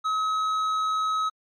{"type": "tone with tanh clipping", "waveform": "sine", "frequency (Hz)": 1279, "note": "D#6", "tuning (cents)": 47, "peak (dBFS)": -24, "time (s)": [0.04, 1.3], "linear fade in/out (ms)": 20, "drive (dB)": 8, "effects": ["MP3 64 kbps"]}